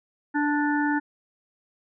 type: harmonic tone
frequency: 293.7 Hz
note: D4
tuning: in tune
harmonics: 1 / 3 / 5 / 6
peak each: -23 / -28 / -30 / -31 dBFS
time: 0.34-1 s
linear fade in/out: 20 ms
effects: none